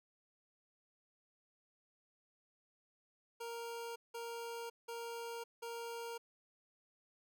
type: tone bursts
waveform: 25% pulse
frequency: 466.2 Hz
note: A#4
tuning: in tune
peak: -39 dBFS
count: 4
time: 3.4-6.18 s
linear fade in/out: 10 ms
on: 560 ms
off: 180 ms
effects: none